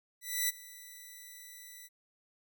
5% pulse tone with ADSR envelope, 1975.5 Hz, B6, in tune, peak -17 dBFS, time 0.21-1.89 s, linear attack 280 ms, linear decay 19 ms, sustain -21 dB, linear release 36 ms, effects none

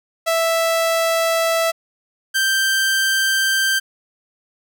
sawtooth tone pair in turn, 659.3 / 1568.1 Hz, E5 / G6, 0 / 0 cents, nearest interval octave + minor third, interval 1500 cents, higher second, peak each -12 dBFS, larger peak neither, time 0.26-1.72 / 2.34-3.8 s, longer neither, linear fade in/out 20 ms, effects none

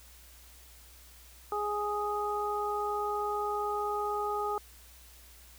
harmonic tone, 415.3 Hz, G#4, in tune, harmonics 1 / 2 / 3, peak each -34 / -34 / -34 dBFS, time 1.52-4.58 s, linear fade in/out 2 ms, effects added 60 Hz sine -55 dBFS peak until 5.58 s + white hiss -56 dBFS RMS until 5.58 s

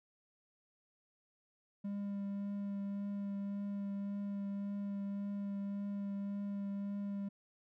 triangle tone with vibrato, 200.5 Hz, G3, 39 cents sharp, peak -35 dBFS, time 1.84-7.29 s, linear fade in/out 10 ms, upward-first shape triangle, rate 1.8 Hz, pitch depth 14 cents each way, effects none

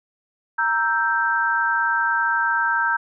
sine chord, E diminished, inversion second, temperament equal, 932.3 / 1318.5 / 1568 Hz, Bb5 / E6 / G6, 0 / 0 / 0 cents, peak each -23 / -25 / -20 dBFS, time 0.58-2.97 s, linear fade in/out 10 ms, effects none

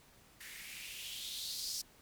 violet noise with band-pass filter sweep, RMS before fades -44 dBFS, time 0.4-1.82 s, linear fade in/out 10 ms, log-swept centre 1800 to 5200 Hz, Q 4.3, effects pink hiss -63 dBFS RMS until 2.01 s

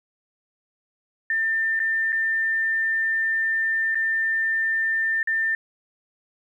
sine tone with dropouts, 1795 Hz, A6, 34 cents sharp, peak -20 dBFS, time 1.3-5.55 s, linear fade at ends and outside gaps 2 ms, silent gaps 1.793-1.8 / 2.122-2.127 / 3.947-3.954 / 5.23-5.273 s, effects 10-bit

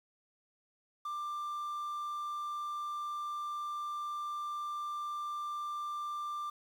triangle tone with quantisation, 1186 Hz, D6, 17 cents sharp, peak -34 dBFS, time 1.05-6.5 s, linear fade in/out 5 ms, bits 10, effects none

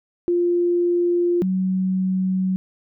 sine tone pair in turn, 349.2 / 187.24 Hz, F4 / F#3, 0 / +21 cents, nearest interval major seventh, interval 1079 cents, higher first, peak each -16 / -18 dBFS, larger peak first, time 0.28-1.42 / 1.42-2.56 s, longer neither, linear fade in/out 0 ms, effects none

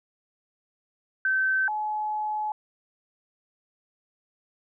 sine tone pair in turn, 1542 / 851.5 Hz, G6 / G#5, -29 / +43 cents, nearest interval minor seventh, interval 1028 cents, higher first, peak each -21 / -26 dBFS, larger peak first, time 1.25-1.68 / 1.68-2.52 s, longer second, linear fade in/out 2 ms, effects none

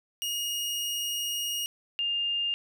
sawtooth / sine tone pair in turn, 2866 / 2810 Hz, F7 / F7, +44 / +10 cents, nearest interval unison, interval 34 cents, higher first, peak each -26 dBFS, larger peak neither, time 0.22-1.66 / 1.99-2.54 s, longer first, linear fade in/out 0 ms, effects none

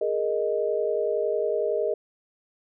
sine chord, Ab suspended second, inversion none, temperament equal, 415.3 / 466.2 / 622.3 Hz, Ab4 / Bb4 / Eb5, 0 / 0 / 0 cents, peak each -27 dBFS, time 0.01-1.94 s, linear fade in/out 5 ms, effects none

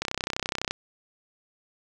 click train, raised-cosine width 0.2 ms, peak -10 dBFS, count 23, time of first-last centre 0.02-0.71 s, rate 31.9 Hz, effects none

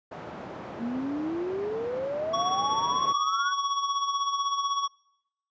white band-pass noise, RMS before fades -40 dBFS, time 0.11-3.13 s, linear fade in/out 10 ms, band 120 to 780 Hz, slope 12 dB/octave
sine exponential sweep, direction up, 226 to 1520 Hz, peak -28 dBFS, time 0.78-3.54 s, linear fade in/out 50 ms
square tone with tremolo, 1121 Hz, C#6, 19 cents sharp, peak -24 dBFS, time 2.33-4.88 s, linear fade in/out 10 ms, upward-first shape sine, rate 16 Hz, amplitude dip 55%
effects noise-tail reverb RT60 0.8 s tail -24 dB re dry + resampled to 16000 Hz

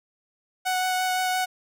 sawtooth tone with vibrato, 740 Hz, F#5, in tune, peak -19 dBFS, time 0.65-1.46 s, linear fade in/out 20 ms, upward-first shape sine, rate 5.8 Hz, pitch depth 9 cents each way, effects none

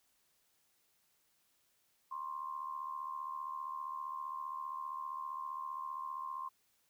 sine tone with amplitude modulation, 1057 Hz, C6, 17 cents sharp, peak -36 dBFS, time 2.11-6.49 s, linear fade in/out 10 ms, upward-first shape sine, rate 75.2 Hz, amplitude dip 70%, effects white hiss -75 dBFS RMS until 6.89 s

